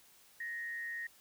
sine tone with frequency modulation, 1864.7 Hz, A#6, in tune, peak -38 dBFS, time 0.4-1.07 s, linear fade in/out 5 ms, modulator 129 Hz, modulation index 0.38, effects white hiss -63 dBFS RMS until 1.2 s

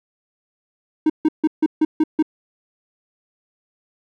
triangle tone bursts, 311.4 Hz, D#4, 2 cents sharp, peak -10 dBFS, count 7, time 1.06-2.226 s, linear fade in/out 5 ms, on 38 ms, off 150 ms, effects none

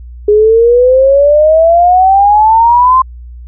sine exponential sweep, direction up, 412.7 to 1054 Hz, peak -3 dBFS, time 0.28-3.02 s, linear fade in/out 5 ms, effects added 60 Hz sine -26 dBFS peak until 3.47 s

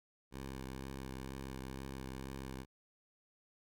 10% pulse tone with vibrato, 66.3 Hz, C2, 23 cents sharp, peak -35 dBFS, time 0.31-2.66 s, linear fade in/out 50 ms, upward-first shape triangle, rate 2.1 Hz, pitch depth 30 cents each way, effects none

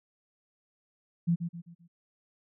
sine tone with echo, 170.2 Hz, F3, 44 cents flat, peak -22 dBFS, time 1.27-1.36 s, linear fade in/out 20 ms, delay 130 ms, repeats 4, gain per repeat -8 dB, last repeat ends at 1.88 s, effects none

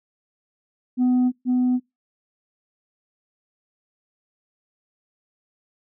sine tone with echo, 250.6 Hz, B3, 25 cents sharp, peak -13 dBFS, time 0.97-1.32 s, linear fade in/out 50 ms, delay 480 ms, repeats 1, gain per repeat -2 dB, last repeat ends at 1.8 s, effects noise-tail reverb RT60 0.2 s tail -23 dB re dry + tanh soft clip ceiling -15 dBFS

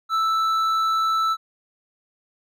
sine tone with hard clipping, 1318.5 Hz, E6, in tune, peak -20 dBFS, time 0.09-1.37 s, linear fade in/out 50 ms, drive 6 dB, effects none

